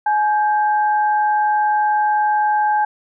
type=tone pair together; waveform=sine; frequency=844.3 / 1581 Hz; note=G#5 / G6; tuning=+28 / +14 cents; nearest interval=major seventh; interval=1086 cents; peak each=-14 / -24 dBFS; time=0.06-2.85 s; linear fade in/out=5 ms; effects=none